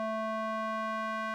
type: tone with band-pass filter sweep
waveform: square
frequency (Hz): 220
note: A3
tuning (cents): 0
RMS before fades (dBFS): -34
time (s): 0-1.34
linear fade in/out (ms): 0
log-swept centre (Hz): 840 to 1300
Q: 2.1
effects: none